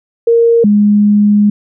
sine tone pair in turn, 464.6 / 207 Hz, A#4 / G#3, -6 / -5 cents, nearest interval octave + major second, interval 1399 cents, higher first, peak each -5 dBFS, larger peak neither, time 0.27-0.64 / 0.64-1.5 s, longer second, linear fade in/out 5 ms, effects none

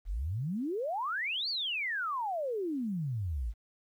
sine exponential two-way sweep, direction up then down, 39.01 to 4699 to 49.17 Hz, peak -31 dBFS, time 0.05-3.54 s, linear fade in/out 50 ms, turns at 1.49 s, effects 11-bit

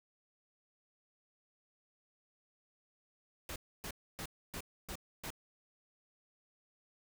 pink noise bursts, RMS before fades -43 dBFS, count 6, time 3.49-5.304 s, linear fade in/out 2 ms, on 69 ms, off 280 ms, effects none

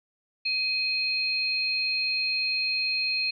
sine tone pair together, 2511 / 4223 Hz, D#7 / C8, +15 / +15 cents, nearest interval major sixth, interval 900 cents, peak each -27 dBFS, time 0.45-3.31 s, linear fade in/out 10 ms, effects none

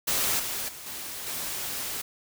white noise with level steps, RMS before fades -26 / -32 / -42 / -37 / -33 dBFS, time 0.07-2.02 s, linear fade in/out 10 ms, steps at 0.39 / 0.68 / 0.86 / 1.26 s, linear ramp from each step 10 ms, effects none

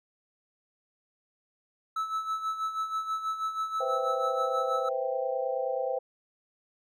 triangle tone with tremolo, 1306 Hz, E6, 17 cents flat, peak -25 dBFS, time 1.96-4.89 s, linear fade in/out 5 ms, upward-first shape sine, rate 6.2 Hz, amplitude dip 65%
sine chord, C major seventh, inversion third, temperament equal, 493.9 / 523.3 / 659.3 / 784 Hz, B4 / C5 / E5 / G5, 0 / 0 / 0 / 0 cents, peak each -35 / -30 / -36 / -35 dBFS, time 3.8-5.99 s, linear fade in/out 10 ms
effects none

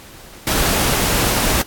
pink noise, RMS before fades -17 dBFS, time 0.47-1.62 s, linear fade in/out 2 ms, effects pink hiss -40 dBFS RMS until 1.66 s + AAC 64 kbps

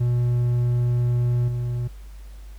triangle tone with level steps, 121.2 Hz, B2, 32 cents flat, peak -16 / -21 dBFS, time 0-1.88 s, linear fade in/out 10 ms, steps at 1.48 s, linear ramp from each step 2 ms, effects added 50 Hz sine -37 dBFS peak until 2.58 s + pink hiss -55 dBFS RMS until 2.58 s

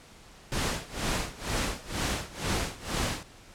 pink noise with tremolo, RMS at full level -28 dBFS, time 0.52-3.23 s, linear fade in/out 0 ms, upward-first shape sine, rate 2.1 Hz, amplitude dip 90%, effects pink hiss -52 dBFS RMS until 3.54 s + low-pass 9000 Hz 12 dB/octave

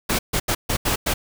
pink noise bursts at uneven times, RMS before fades -21 dBFS, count 6, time 0.09-0.19 / 0.33-0.4 / 0.48-0.55 / 0.69-0.77 / 0.85-0.96 / 1.06-1.14 s, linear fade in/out 10 ms, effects none

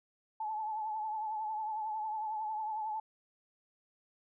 sine tone with vibrato, 864 Hz, A5, 32 cents flat, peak -34 dBFS, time 0.4-3 s, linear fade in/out 5 ms, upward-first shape triangle, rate 11 Hz, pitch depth 57 cents each way, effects none

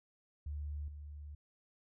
sine tone with level steps, 73.6 Hz, D2, 4 cents sharp, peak -38 / -45 dBFS, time 0.46-1.35 s, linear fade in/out 5 ms, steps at 0.88 s, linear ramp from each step 2 ms, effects none

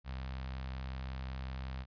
sawtooth tone with notch filter, 65.41 Hz, C2, in tune, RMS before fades -41 dBFS, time 0.04-1.86 s, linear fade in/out 50 ms, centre 360 Hz, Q 0.67, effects resampled to 11025 Hz

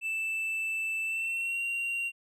triangle tone with pitch glide, 2646 to 2758 Hz, E7 to F7, +6 to -22 cents, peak -28 dBFS, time 0.01-2.12 s, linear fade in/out 50 ms, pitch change +72 cents, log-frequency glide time 1.04-1.62 s, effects none

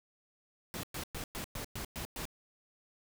pink noise bursts, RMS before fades -40 dBFS, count 8, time 0.74-2.254 s, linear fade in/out 0 ms, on 93 ms, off 110 ms, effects none

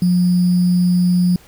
sine tone with sample-and-hold, 178.6 Hz, F3, 39 cents sharp, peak -11 dBFS, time 0.02-1.36 s, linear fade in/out 2 ms, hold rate 4900 Hz, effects pink hiss -47 dBFS RMS until 1.47 s

